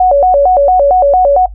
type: tone with vibrato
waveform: sine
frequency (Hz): 645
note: E5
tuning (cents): -38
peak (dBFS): -4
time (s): 0-1.46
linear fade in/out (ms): 5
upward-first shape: square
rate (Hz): 4.4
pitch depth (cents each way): 230
effects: noise-tail reverb RT60 0.1 s tail -17 dB re dry + added 50 Hz sine -25 dBFS peak until 1.54 s